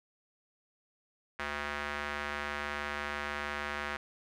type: tone with band-pass filter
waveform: square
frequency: 73.1 Hz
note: D2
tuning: 7 cents flat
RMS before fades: -37 dBFS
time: 1.39-3.97 s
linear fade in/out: 5 ms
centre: 1700 Hz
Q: 1.6
effects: none